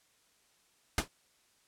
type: noise with exponential decay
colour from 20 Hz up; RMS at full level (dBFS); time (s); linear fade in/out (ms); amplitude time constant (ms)
pink; -24; 0.98-1.08; 2; 21
effects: white hiss -69 dBFS RMS until 1.67 s + low-pass 10000 Hz 12 dB/octave